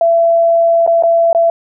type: tone with dropouts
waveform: sine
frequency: 671 Hz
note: E5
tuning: 31 cents sharp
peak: -7 dBFS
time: 0.01-1.5 s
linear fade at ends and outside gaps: 2 ms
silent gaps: 0.865-0.875 / 1.025-1.035 / 1.33-1.348 s
effects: none